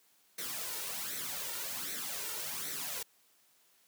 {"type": "noise with flanger", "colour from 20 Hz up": "white", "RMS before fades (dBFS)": -39, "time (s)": [0.38, 3.03], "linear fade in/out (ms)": 5, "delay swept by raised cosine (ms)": [0.5, 2.2], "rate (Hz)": 1.3, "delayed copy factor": 0.65, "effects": ["white hiss -68 dBFS RMS until 3.87 s", "high-pass 150 Hz 12 dB/octave"]}